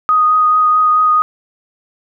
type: tone with vibrato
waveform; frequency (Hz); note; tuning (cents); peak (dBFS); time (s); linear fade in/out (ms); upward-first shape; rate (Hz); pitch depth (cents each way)
sine; 1244.5; D#6; 0; -8; 0.09-1.22; 0; triangle; 4.6; 14
effects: none